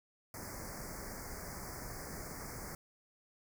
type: band-stop noise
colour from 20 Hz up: pink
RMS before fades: -45 dBFS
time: 0.34-2.75 s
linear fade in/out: 2 ms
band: 2200 to 4700 Hz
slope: 96 dB/octave
effects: none